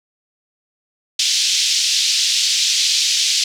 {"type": "band-pass noise", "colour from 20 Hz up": "white", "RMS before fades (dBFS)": -17, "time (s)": [1.19, 3.44], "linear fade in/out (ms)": 5, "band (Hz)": [3000, 5900], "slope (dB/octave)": 24, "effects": []}